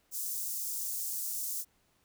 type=high-pass noise; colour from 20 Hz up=white; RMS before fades=-36 dBFS; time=0.11-1.65 s; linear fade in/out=50 ms; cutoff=6000 Hz; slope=24 dB/octave; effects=pink hiss -71 dBFS RMS until 2.04 s